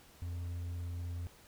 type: tone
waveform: triangle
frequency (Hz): 86.8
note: F2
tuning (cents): -10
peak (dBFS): -35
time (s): 0.22-1.27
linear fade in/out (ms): 0
effects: pink hiss -60 dBFS RMS until 1.47 s